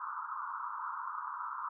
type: band-pass noise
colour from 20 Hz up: pink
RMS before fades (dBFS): -40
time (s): 0-1.69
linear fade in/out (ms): 5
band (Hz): 940 to 1400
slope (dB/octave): 96
effects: none